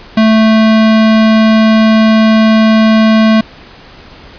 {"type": "tone", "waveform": "square", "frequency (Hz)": 220, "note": "A3", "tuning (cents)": 0, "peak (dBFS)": -5, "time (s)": [0.17, 3.41], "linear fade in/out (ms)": 5, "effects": ["pink hiss -35 dBFS RMS until 4.38 s", "resampled to 11025 Hz"]}